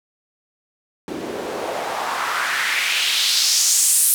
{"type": "noise with band-pass filter sweep", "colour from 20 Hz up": "white", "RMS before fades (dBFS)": -20, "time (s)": [1.08, 4.14], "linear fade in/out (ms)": 0, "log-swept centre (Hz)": [270, 11000], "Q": 2.2, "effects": []}